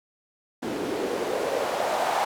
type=noise with band-pass filter sweep; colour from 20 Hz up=white; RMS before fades=-27 dBFS; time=0.62-2.25 s; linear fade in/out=10 ms; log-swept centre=310 to 800 Hz; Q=3.1; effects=none